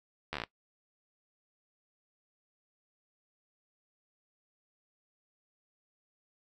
slowing click train, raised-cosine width 0.3 ms, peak -19 dBFS, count 8, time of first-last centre 0.33-0.437 s, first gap 12 ms, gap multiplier 1.08, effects noise-tail reverb RT60 0.1 s tail -19 dB re dry

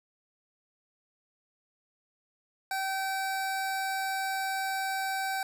25% pulse tone, 771 Hz, G5, 29 cents flat, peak -26 dBFS, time 2.71-5.43 s, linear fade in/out 2 ms, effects none

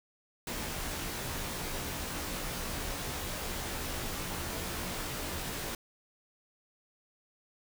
pink noise with comb filter, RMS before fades -37 dBFS, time 0.47-5.75 s, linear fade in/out 2 ms, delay 19 ms, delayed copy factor -0.7, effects none

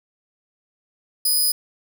10% pulse tone, 4988 Hz, D#8, 3 cents sharp, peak -10 dBFS, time 1.25-1.52 s, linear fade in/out 5 ms, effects none

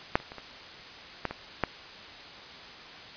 clicks, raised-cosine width 0.5 ms, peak -6 / -30 / -26 / -26 / -13 / -20 / -9 dBFS, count 7, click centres 0.155 / 0.201 / 0.319 / 0.383 / 1.253 / 1.31 / 1.637 s, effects white hiss -45 dBFS RMS until 3.16 s + resampled to 11025 Hz

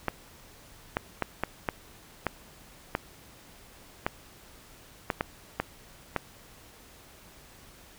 clicks, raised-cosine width 0.5 ms, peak -11 dBFS, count 12, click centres 0.083 / 0.969 / 1.223 / 1.436 / 1.688 / 2.267 / 2.951 / 4.065 / 5.102 / 5.209 / 5.6 / 6.163 s, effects pink hiss -53 dBFS RMS until 7.98 s

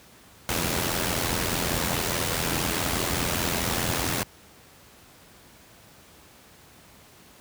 pink noise with amplitude modulation, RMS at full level -23 dBFS, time 0.49-4.23 s, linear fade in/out 0 ms, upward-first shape sine, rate 84.8 Hz, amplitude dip 65%, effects pink hiss -52 dBFS RMS until 7.4 s + high-pass 60 Hz 12 dB/octave

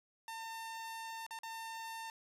sawtooth tone with dropouts, 903 Hz, A5, 45 cents sharp, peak -39 dBFS, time 0.28-2.1 s, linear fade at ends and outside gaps 1 ms, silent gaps 1.265-1.308 / 1.389-1.433 s, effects resampled to 32000 Hz

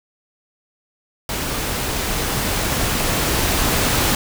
pink noise with level ramp, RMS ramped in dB -24 to -17 dBFS, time 1.29-4.15 s, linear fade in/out 2 ms, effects none

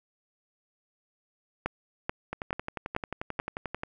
two click trains, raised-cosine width 0.5 ms, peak -18 / -13 dBFS, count 18 / 5, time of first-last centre 2.33-3.834 / 1.66-3.399 s, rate 11.3 / 2.3 Hz, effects none

